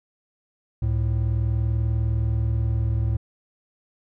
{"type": "tone pair together", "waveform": "triangle", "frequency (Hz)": [69.76, 110], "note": ["C#2", "A2"], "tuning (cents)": [12, 0], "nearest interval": "minor sixth", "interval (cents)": 788, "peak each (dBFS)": [-22, -20], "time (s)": [0.82, 3.17], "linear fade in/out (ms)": 5, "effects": []}